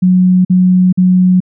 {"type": "tone bursts", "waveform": "sine", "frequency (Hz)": 183.1, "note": "F#3", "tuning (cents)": -18, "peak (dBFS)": -5, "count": 3, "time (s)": [0.02, 1.404], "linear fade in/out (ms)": 10, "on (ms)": 430, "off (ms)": 47, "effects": []}